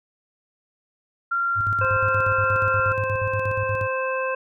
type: tone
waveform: sine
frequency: 1381 Hz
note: F6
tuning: 20 cents flat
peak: -20 dBFS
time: 1.31-2.93 s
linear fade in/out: 10 ms
type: tone with tremolo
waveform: sine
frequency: 102 Hz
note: G#2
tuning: 31 cents flat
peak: -24 dBFS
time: 1.55-3.88 s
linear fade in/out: 50 ms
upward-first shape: square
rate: 8.4 Hz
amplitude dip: 80%
type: harmonic tone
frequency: 523.3 Hz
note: C5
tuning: in tune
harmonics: 1 / 2 / 3 / 5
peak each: -25 / -28 / -30 / -32 dBFS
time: 1.81-4.35 s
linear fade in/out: 5 ms
effects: none